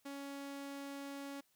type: tone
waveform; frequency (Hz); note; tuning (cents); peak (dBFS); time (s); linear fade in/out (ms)
sawtooth; 279.2; C#4; +13; -40; 0.05-1.41; 10
effects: white hiss -75 dBFS RMS until 1.55 s